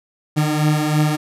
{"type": "beating tone pair", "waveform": "30% pulse", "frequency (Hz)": [150.9, 154], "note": ["D3", "D#3"], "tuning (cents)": [47, -17], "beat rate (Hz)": 3.1, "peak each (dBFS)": [-14, -18], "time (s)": [0.36, 1.17], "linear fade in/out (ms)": 20, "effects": ["resampled to 32000 Hz"]}